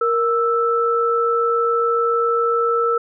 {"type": "tone pair together", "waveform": "sine", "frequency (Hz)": [467.2, 1320.2], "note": ["A#4", "E6"], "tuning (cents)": [4, 2], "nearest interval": "octave + tritone", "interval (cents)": 1798, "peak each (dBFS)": -18, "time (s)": [0.01, 2.98], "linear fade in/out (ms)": 5, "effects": []}